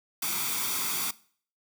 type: noise with comb filter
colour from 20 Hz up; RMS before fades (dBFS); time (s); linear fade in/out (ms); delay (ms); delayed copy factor
white; -30; 0.22-1.11; 5; 0.86; +0.65
effects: noise-tail reverb RT60 0.5 s tail -20 dB re dry + high-pass 150 Hz 12 dB/octave